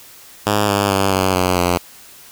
5% pulse tone with pitch steps, 103.83 / 100.58 / 97.44 / 94.39 / 91.44 / 88.58 Hz, G#2 / G2 / G2 / F#2 / F#2 / F2, 0 / +45 / -10 / +35 / -20 / +25 cents, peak -3 dBFS, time 0.46-1.78 s, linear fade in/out 10 ms, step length 220 ms, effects white hiss -42 dBFS RMS until 2.31 s

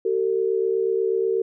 sine tone pair together, 382.8 / 451 Hz, G4 / A4, -41 / +43 cents, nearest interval minor third, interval 284 cents, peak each -22 dBFS, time 0.05-1.42 s, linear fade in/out 5 ms, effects none

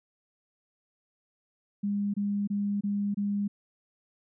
sine tone bursts, 202.9 Hz, G#3, 40 cents flat, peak -26 dBFS, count 5, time 1.83-3.48 s, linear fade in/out 10 ms, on 310 ms, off 25 ms, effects none

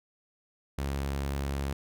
sawtooth tone, 69.3 Hz, C#2, in tune, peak -26 dBFS, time 0.78-1.73 s, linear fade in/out 5 ms, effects none

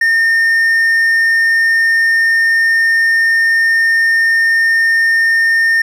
triangle tone, 1821 Hz, A#6, 41 cents flat, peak -7 dBFS, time 0.01-5.82 s, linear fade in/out 5 ms, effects none

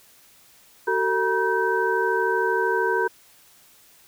sine tone cluster, 377.9 / 450.8 / 958 / 1545 Hz, F#4 / A4 / A#5 / G6, +37 / +42 / +47 / -26 cents, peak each -25 dBFS, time 0.87-3.08 s, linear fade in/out 10 ms, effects white hiss -54 dBFS RMS until 4.07 s

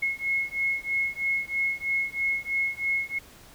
sine beating tone pair, 2170 / 2173.1 Hz, C#7 / C#7, -37 / -35 cents, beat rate 3.1 Hz, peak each -28 dBFS, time 0.02-3.19 s, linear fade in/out 10 ms, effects pink hiss -51 dBFS RMS until 3.54 s

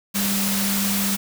sine tone in noise, 198.6 Hz, G3, 23 cents sharp, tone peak -23 dBFS, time 0.14-1.17 s, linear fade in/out 20 ms, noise white, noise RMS -24 dBFS, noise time 0.14-1.17 s, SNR -2 dB, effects none

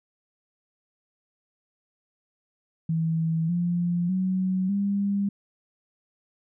sine tone with pitch steps, 162.5 / 174.16 / 186.66 / 200.1 Hz, E3 / F3 / F#3 / G3, -24 / -5 / +15 / +36 cents, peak -22 dBFS, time 2.89-5.29 s, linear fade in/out 5 ms, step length 600 ms, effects none

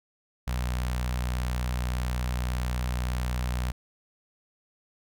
sawtooth tone with notch filter, 61.74 Hz, B1, in tune, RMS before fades -29 dBFS, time 0.47-3.72 s, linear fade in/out 10 ms, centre 350 Hz, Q 0.69, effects none

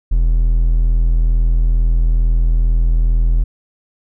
triangle tone, 41.13 Hz, E1, 3 cents flat, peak -8 dBFS, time 0.11-3.44 s, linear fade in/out 10 ms, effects none

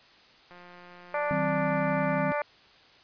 click train, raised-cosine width 0.5 ms, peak -35 dBFS, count 303, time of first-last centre 0.51-2.216 s, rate 177 Hz
harmonic tone, 293.7 Hz, D4, in tune, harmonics 2 / 3 / 4 / 5 / 6 / 7 / 8, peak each -29 / -33 / -35 / -37 / -39 / -40 / -41 dBFS, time 1.14-2.42 s, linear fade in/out 2 ms
sine chord, C diminished, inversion first, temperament just, 156.98 / 188.37 / 261.6 Hz, Eb3 / Gb3 / C4, +16 / +31 / 0 cents, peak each -32 dBFS, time 1.31-2.32 s, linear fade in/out 0 ms
effects white hiss -56 dBFS RMS until 3.03 s + resampled to 11025 Hz

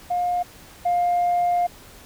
sine tone pair in turn, 711 / 704.9 Hz, F5 / F5, +31 / +16 cents, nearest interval unison, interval 15 cents, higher first, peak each -19 / -16 dBFS, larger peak second, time 0.1-0.43 / 0.85-1.67 s, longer second, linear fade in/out 10 ms, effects tanh soft clip ceiling -15 dBFS + pink hiss -46 dBFS RMS until 2.05 s

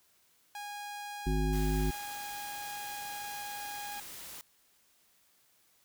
sawtooth tone, 822 Hz, G#5, 18 cents flat, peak -36 dBFS, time 0.55-4 s, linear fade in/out 2 ms
harmonic tone, 52 Hz, G#1, 3 cents sharp, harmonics 1 / 3 / 5 / 7, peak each -29 / -34 / -36 / -37 dBFS, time 1.26-1.91 s, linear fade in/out 10 ms
white noise, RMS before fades -46 dBFS, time 1.53-4.41 s, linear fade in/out 0 ms
effects white hiss -68 dBFS RMS until 5.84 s

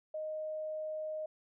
sine tone, 621 Hz, D#5, 3 cents flat, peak -36 dBFS, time 0.14-1.26 s, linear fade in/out 5 ms, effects none

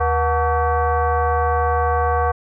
sine tone with frequency modulation, 326.6 Hz, E4, 16 cents flat, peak -15 dBFS, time 0-2.32 s, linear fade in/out 10 ms, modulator 404 Hz, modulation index 2.4, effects none

